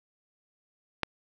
click, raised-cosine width 0.3 ms, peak -10 dBFS, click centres 1.033 s, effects resampled to 16000 Hz + 8-bit

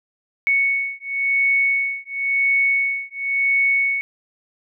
sine beating tone pair, 2217 / 2217.95 Hz, C#7 / C#7, 0 / 0 cents, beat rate 0.95 Hz, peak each -20 dBFS, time 0.47-4.01 s, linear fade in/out 0 ms, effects none

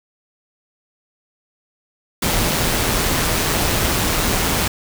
pink noise with amplitude modulation, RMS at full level -17 dBFS, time 2.22-4.68 s, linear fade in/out 5 ms, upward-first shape sine, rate 167 Hz, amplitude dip 35%, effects none

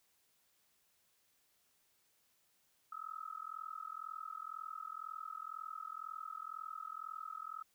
sine tone with amplitude modulation, 1287 Hz, E6, 42 cents flat, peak -39 dBFS, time 2.92-7.63 s, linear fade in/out 5 ms, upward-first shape sine, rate 42 Hz, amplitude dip 100%, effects white hiss -75 dBFS RMS until 7.74 s

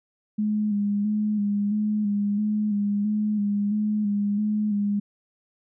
sine tone with vibrato, 207.7 Hz, G#3, in tune, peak -21 dBFS, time 0.38-5 s, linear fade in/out 10 ms, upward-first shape square, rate 1.5 Hz, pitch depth 32 cents each way, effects none

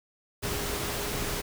sine tone in noise, 410 Hz, G#4, 22 cents flat, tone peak -39 dBFS, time 0.42-1.42 s, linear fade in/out 20 ms, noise pink, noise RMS -32 dBFS, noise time 0.42-1.42 s, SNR -10 dB, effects none

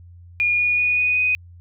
sine tone with pitch steps, 2432 / 2448 / 2463 / 2479 / 2495 Hz, D#7 / D#7 / D#7 / D#7 / D#7, -40 / -29 / -18 / -7 / +4 cents, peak -16 dBFS, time 0.4-1.35 s, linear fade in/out 0 ms, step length 190 ms, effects added 87 Hz sine -41 dBFS peak until 1.6 s

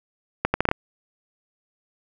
accelerating click train, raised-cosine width 0.5 ms, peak -4 dBFS, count 6, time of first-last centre 0.45-0.714 s, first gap 90 ms, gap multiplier 0.73, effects none

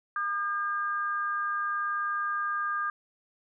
sine tone pair together, 1211 / 1609.7 Hz, D#6 / G6, -47 / +45 cents, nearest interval perfect fourth, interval 492 cents, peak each -29 / -32 dBFS, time 0.16-2.9 s, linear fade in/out 2 ms, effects none

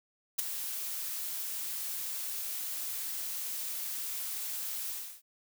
blue noise with ADSR envelope, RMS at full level -27 dBFS, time 0.38-5.22 s, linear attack 14 ms, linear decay 11 ms, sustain -10 dB, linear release 320 ms, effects none

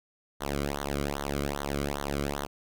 sawtooth tone with flanger, 71 Hz, C#2, 42 cents sharp, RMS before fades -32 dBFS, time 0.4-2.47 s, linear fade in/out 20 ms, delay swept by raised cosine 0.39 to 1.16 ms, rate 2.5 Hz, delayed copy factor -0.95, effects none

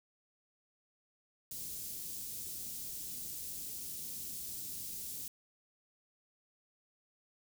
white band-stop noise, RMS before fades -43 dBFS, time 1.51-5.28 s, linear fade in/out 2 ms, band 270 to 5700 Hz, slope 12 dB/octave, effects none

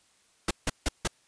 pink noise bursts, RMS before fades -26 dBFS, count 4, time 0.48-1.076 s, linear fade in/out 5 ms, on 29 ms, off 160 ms, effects white hiss -65 dBFS RMS until 1.27 s + resampled to 22050 Hz

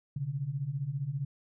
sine beating tone pair, 128.8 / 143.8 Hz, C3 / D3, -27 / -36 cents, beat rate 15 Hz, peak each -36 / -33 dBFS, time 0.16-1.25 s, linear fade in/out 5 ms, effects none

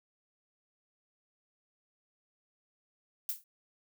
violet noise with exponential decay, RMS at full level -30 dBFS, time 3.29-3.44 s, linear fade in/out 2 ms, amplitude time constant 32 ms, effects none

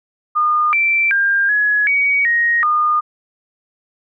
sine tone with pitch steps, 1218 / 2341 / 1601 / 1684 / 2256 / 1875 / 1219 Hz, D#6 / D7 / G6 / G#6 / C#7 / A#6 / D#6, -37 / -6 / +36 / +24 / +30 / +10 / -36 cents, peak -12 dBFS, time 0.35-3.01 s, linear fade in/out 20 ms, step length 380 ms, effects none

